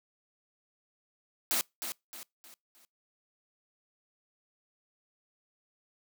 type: noise with echo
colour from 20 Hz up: white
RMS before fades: -29 dBFS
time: 1.51-1.61 s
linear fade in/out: 0 ms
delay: 310 ms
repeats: 4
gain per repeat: -8 dB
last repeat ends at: 2.85 s
effects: noise-tail reverb RT60 0.2 s tail -25 dB re dry + high-pass 200 Hz 12 dB/octave